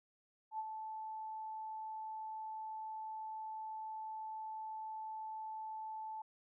sine tone with ADSR envelope, 874 Hz, A5, 12 cents flat, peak -36 dBFS, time 0.51-6.22 s, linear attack 79 ms, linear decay 39 ms, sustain -6 dB, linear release 5 ms, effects none

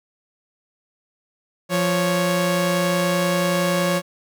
sawtooth tone pair together, 174.61 / 554.4 Hz, F3 / C#5, 0 / 0 cents, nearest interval octave + minor sixth, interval 2000 cents, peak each -17 dBFS, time 1.69-4.02 s, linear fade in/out 50 ms, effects none

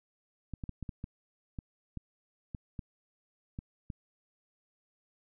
clicks, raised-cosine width 5 ms, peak -26 dBFS, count 12, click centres 0.537 / 0.638 / 0.693 / 0.827 / 0.892 / 1.041 / 1.588 / 1.973 / 2.548 / 2.792 / 3.589 / 3.902 s, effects none

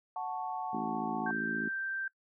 sine chord, F# minor, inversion none, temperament equal, 740 / 880 / 1108.7 Hz, F#5 / A5 / C#6, 0 / 0 / 0 cents, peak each -37 / -38 / -42 dBFS, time 0.16-1.31 s, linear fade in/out 2 ms
harmonic tone, 55 Hz, A1, in tune, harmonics 3 / 4 / 5 / 6 / 7 / 8, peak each -46 / -38 / -40 / -42 / -44 / -54 dBFS, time 0.73-1.69 s, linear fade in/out 5 ms
sine tone, 1568 Hz, G6, in tune, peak -33 dBFS, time 1.26-2.08 s, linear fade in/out 5 ms
effects noise-tail reverb RT60 0.1 s tail -19 dB re dry

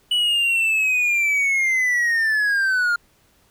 triangle linear sweep, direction down, 2960 to 1396.9 Hz, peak -15 dBFS, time 0.11-2.96 s, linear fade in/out 5 ms, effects pink hiss -59 dBFS RMS until 3.5 s

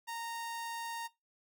sawtooth tone, 926 Hz, A#5, 12 cents flat, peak -35 dBFS, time 0.07-1.08 s, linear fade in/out 20 ms, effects noise-tail reverb RT60 0.2 s tail -19 dB re dry

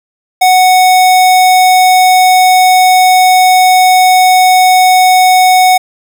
square tone, 740 Hz, F#5, in tune, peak -4 dBFS, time 0.41-5.78 s, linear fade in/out 10 ms, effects none

